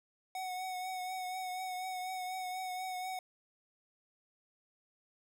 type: tone with vibrato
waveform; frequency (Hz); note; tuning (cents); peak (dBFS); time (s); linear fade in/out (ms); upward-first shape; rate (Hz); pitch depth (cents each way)
square; 741; F#5; +2; -38; 0.35-3.19; 2; triangle; 4.1; 32
effects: none